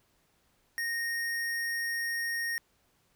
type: tone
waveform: square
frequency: 1857 Hz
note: A#6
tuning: 7 cents flat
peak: -31 dBFS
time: 0.78-2.58 s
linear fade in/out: 0 ms
effects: pink hiss -70 dBFS RMS until 3.15 s